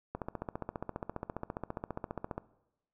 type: click train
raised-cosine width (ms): 1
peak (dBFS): -22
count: 34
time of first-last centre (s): 0.15-2.38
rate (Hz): 14.8
effects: noise-tail reverb RT60 0.9 s tail -19 dB re dry